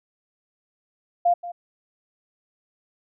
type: tone with echo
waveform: sine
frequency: 698.5 Hz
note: F5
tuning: in tune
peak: -15 dBFS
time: 1.25-1.34 s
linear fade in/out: 10 ms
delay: 180 ms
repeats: 1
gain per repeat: -15 dB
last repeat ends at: 1.52 s
effects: none